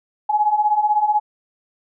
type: beating tone pair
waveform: sine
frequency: 831 / 847 Hz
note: G#5 / G#5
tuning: +1 / +34 cents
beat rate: 16 Hz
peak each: -20 / -16 dBFS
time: 0.29-1.2 s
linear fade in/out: 10 ms
effects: none